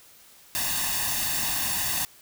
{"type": "noise with comb filter", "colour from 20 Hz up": "white", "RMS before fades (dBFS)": -27, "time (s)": [0.55, 2.05], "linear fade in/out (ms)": 0, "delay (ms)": 1.1, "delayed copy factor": 0.8, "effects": ["white hiss -53 dBFS RMS until 2.21 s"]}